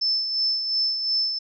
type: tone with tremolo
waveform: sine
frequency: 5274 Hz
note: E8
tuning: in tune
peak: -19 dBFS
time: 0.01-1.39 s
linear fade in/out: 10 ms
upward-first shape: sine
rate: 2.8 Hz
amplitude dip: 50%
effects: none